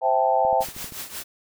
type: chord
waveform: sine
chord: A minor seventh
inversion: first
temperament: equal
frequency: 523.3 / 659.3 / 784 / 880 Hz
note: C5 / E5 / G5 / A5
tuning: 0 / 0 / 0 / 0 cents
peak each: -24 / -23 / -21 / -24 dBFS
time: 0.01-0.65 s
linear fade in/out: 50 ms
type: click train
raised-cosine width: 3 ms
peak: -28 dBFS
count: 7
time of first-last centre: 0.45-0.922 s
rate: 12.7 Hz
type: noise with tremolo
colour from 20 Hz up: white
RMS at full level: -32 dBFS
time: 0.6-1.24 s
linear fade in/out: 20 ms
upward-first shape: triangle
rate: 5.6 Hz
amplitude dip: 80%
effects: none